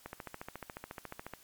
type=click train; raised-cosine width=0.5 ms; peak=-26 dBFS; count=19; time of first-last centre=0.06-1.337 s; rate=14.1 Hz; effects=white hiss -60 dBFS RMS until 1.43 s + MP3 96 kbps